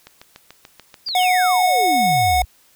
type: click train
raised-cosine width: 0.2 ms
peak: -21 dBFS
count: 9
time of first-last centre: 0.07-1.233 s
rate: 6.88 Hz
type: exponential sweep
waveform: sine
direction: down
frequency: 4978 to 53.9 Hz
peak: -22 dBFS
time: 1.06-2.45 s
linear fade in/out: 10 ms
type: tone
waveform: square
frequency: 732 Hz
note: F#5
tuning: 19 cents flat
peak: -15 dBFS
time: 1.15-2.42 s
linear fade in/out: 2 ms
effects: white hiss -55 dBFS RMS until 2.75 s